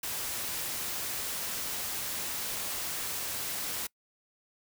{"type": "noise", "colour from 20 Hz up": "white", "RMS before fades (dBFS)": -35, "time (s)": [0.03, 3.87], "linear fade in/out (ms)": 5, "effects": ["noise-tail reverb RT60 0.1 s tail -24 dB re dry"]}